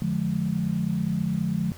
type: chord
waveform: sine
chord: D diminished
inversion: none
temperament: just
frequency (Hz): 146.83 / 176.2 / 211.4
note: D3 / F3 / Ab3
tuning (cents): 0 / +16 / +31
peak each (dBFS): -29 / -26 / -28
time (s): 0.02-1.72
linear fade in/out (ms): 0
effects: added 88 Hz sine -44 dBFS peak until 1.77 s + pink hiss -48 dBFS RMS until 1.77 s